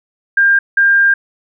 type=tone bursts at uneven times; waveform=sine; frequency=1600 Hz; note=G6; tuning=35 cents sharp; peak=-7 dBFS; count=2; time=0.37-0.59 / 0.77-1.14 s; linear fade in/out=5 ms; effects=none